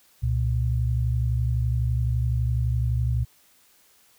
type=tone pair together; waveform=sine; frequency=67.42 / 119.3 Hz; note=C#2 / A#2; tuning=-48 / +41 cents; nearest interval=minor seventh; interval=989 cents; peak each=-24 / -23 dBFS; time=0.22-3.25 s; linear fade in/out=20 ms; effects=white hiss -59 dBFS RMS until 4.18 s